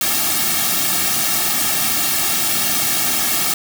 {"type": "noise with comb filter", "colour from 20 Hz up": "white", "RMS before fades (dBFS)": -18, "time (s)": [0.01, 3.54], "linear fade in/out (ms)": 2, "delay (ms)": 2, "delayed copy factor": -0.9, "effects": []}